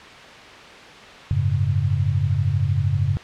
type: chord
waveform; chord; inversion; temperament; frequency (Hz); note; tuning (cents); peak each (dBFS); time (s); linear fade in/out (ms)
sine; F# suspended second; none; equal with one note detuned; 92.5 / 105.34 / 138.59; F#2 / G#2 / C#3; 0 / +25 / 0; -22; 1.31-3.17; 0
effects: white hiss -40 dBFS RMS until 3.23 s + low-pass 3000 Hz 12 dB/octave